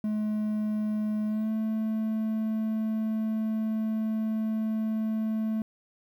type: tone with pitch glide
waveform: triangle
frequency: 213.3 to 219.2 Hz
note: G#3 to A3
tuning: +46 to -6 cents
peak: -24 dBFS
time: 0.04-5.62 s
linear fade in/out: 2 ms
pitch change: +48 cents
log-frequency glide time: 1.27-1.5 s
effects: 10-bit